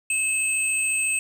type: tone pair together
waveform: sine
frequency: 2600 / 8254 Hz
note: E7 / C9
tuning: -24 / -25 cents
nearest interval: octave + minor sixth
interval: 1999 cents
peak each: -22 dBFS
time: 0.1-1.19 s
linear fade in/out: 2 ms
effects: tanh soft clip ceiling -17 dBFS + 8-bit